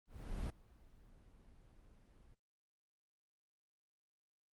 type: noise with ADSR envelope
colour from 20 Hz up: brown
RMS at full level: -39 dBFS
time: 0.07-2.35 s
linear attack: 430 ms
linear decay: 3 ms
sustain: -24 dB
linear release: 13 ms
effects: Opus 32 kbps